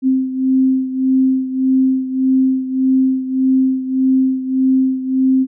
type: beating tone pair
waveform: sine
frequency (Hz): 261.6 / 263.3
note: C4 / C4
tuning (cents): 0 / +11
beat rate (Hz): 1.7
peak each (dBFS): -13 / -18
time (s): 0.02-5.47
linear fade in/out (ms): 50
effects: none